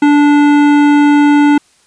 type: tone with hard clipping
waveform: sine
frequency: 291.5 Hz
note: D4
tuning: 13 cents flat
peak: -7 dBFS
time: 0.02-1.58 s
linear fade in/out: 5 ms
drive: 15 dB
effects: white hiss -51 dBFS RMS until 1.86 s + resampled to 22050 Hz